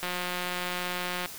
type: click train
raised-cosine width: 0.3 ms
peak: -16 dBFS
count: 221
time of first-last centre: 0.03-1.259 s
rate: 179 Hz
effects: white hiss -42 dBFS RMS until 1.38 s